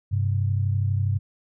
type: tone pair together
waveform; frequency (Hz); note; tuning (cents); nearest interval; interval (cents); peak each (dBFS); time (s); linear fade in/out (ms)
sine; 98.54 / 130.81; G2 / C3; +10 / 0; perfect fourth; 490; -21 / -27; 0.11-1.19; 20
effects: none